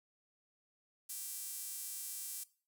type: tone with high-pass filter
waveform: sawtooth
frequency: 392 Hz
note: G4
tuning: in tune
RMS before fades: -44 dBFS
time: 1.09-2.44 s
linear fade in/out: 10 ms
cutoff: 9200 Hz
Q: 1.2
effects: noise-tail reverb RT60 0.4 s tail -19 dB re dry